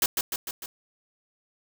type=noise with echo; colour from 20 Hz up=white; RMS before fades=-22 dBFS; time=0.02-0.06 s; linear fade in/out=2 ms; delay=150 ms; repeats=4; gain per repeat=-4 dB; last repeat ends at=0.66 s; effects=none